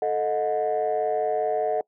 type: chord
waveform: sine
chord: D# diminished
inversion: second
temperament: equal with one note detuned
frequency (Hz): 440 / 622.3 / 727.3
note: A4 / D#5 / F#5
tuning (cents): 0 / 0 / -30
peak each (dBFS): -25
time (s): 0.02-1.81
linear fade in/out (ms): 2
effects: noise-tail reverb RT60 0.1 s tail -24 dB re dry + tanh soft clip ceiling -16 dBFS